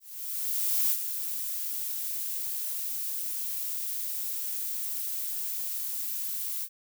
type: noise with ADSR envelope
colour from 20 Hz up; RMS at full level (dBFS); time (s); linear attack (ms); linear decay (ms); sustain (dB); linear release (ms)
violet; -25; 0-6.69; 910; 54; -8; 62
effects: none